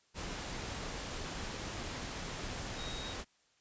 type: tone in noise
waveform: sine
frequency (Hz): 3778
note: A#7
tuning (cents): +22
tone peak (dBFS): -45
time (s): 2.75-3.16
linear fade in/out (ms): 50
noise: pink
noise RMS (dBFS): -41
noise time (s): 0.14-3.25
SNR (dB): -7
effects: white hiss -71 dBFS RMS until 3.6 s + resampled to 16000 Hz